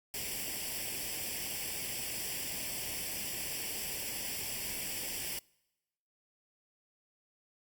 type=noise with comb filter; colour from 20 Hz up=white; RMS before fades=-38 dBFS; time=0.14-5.39 s; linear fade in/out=2 ms; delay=0.38 ms; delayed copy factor=+0.75; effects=noise-tail reverb RT60 1.0 s tail -26 dB re dry + Opus 48 kbps